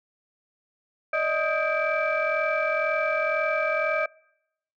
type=tone cluster; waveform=sine; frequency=590 / 632 / 1253 / 1591 / 2326 Hz; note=D5 / D#5 / D#6 / G6 / D7; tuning=+8 / +27 / +12 / +25 / -17 cents; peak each=-29 / -26 / -29 / -30 / -28 dBFS; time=1.13-4.06 s; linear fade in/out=5 ms; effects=noise-tail reverb RT60 0.8 s tail -26 dB re dry + tanh soft clip ceiling -14 dBFS